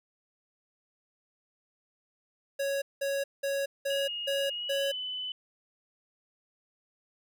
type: tone bursts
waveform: square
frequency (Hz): 554.4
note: C#5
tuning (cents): 0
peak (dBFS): -29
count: 6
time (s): 2.59-4.92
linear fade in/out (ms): 10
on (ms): 230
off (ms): 190
type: tone with pitch glide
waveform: sine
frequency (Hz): 2862 to 3009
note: F7 to F#7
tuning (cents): +42 to +28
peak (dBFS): -33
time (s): 3.9-5.32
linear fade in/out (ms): 2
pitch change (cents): +86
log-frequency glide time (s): 4.52-4.86
effects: none